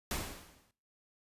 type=noise with exponential decay; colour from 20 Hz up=pink; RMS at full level=-33 dBFS; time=0.11-0.71 s; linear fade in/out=1 ms; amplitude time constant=130 ms; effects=noise-tail reverb RT60 0.4 s tail -18 dB re dry + resampled to 32000 Hz